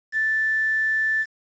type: tone with quantisation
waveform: sine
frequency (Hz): 1760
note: A6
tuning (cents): 0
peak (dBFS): -19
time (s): 0.12-1.26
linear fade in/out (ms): 50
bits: 7
effects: resampled to 16000 Hz